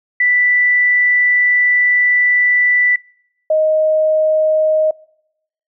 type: tone pair in turn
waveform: sine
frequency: 1975.5 / 624 Hz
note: B6 / D#5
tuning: 0 / +5 cents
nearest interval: octave + minor sixth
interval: 1995 cents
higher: first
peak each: -10 dBFS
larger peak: neither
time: 0.2-2.96 / 3.5-4.91 s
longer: first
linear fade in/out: 5 ms
effects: noise-tail reverb RT60 0.8 s tail -25 dB re dry